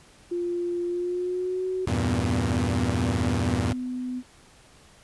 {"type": "tone with pitch glide", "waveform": "sine", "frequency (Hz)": [349.2, 372.1], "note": ["F4", "F#4"], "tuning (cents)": [0, 10], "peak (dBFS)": -25, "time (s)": [0.31, 1.86], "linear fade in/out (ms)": 10, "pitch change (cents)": 110, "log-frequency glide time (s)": [0.86, 1.66]}
{"type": "chord", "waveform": "sawtooth", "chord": "E diminished", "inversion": "none", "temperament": "equal", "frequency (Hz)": [82.41, 98, 116.54], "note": ["E2", "G2", "Bb2"], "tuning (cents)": [0, 0, 0], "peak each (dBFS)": -24, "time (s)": [1.87, 3.73], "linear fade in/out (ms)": 5}
{"type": "tone", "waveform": "sine", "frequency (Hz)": 251.5, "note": "B3", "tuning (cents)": 32, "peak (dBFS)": -28, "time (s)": [1.89, 4.23], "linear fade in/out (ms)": 50}
{"effects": ["pink hiss -54 dBFS RMS until 5.03 s", "resampled to 24000 Hz"]}